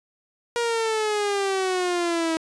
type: exponential sweep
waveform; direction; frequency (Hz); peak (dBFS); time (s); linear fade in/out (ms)
sawtooth; down; 477 to 321.2; -18; 0.56-2.37; 0
effects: resampled to 22050 Hz